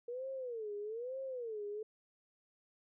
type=tone with vibrato; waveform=sine; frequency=468.4 Hz; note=A#4; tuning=8 cents sharp; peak=-39 dBFS; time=0.08-1.83 s; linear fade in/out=5 ms; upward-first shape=sine; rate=1.1 Hz; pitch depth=230 cents each way; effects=none